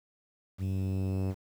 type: tone with low-pass filter sweep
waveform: sawtooth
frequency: 95.4 Hz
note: G2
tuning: 47 cents flat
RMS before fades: -31 dBFS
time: 0.58-1.35 s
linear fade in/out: 50 ms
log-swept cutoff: 220 to 610 Hz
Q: 0.74
effects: 9-bit